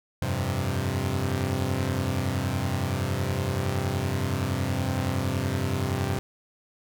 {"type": "chord", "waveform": "sawtooth", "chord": "F suspended second", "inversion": "none", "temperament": "equal", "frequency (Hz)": [87.31, 98, 130.81], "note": ["F2", "G2", "C3"], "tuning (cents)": [0, 0, 0], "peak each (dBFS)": [-27, -25, -25], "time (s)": [0.22, 6.19], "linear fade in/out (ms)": 0, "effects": []}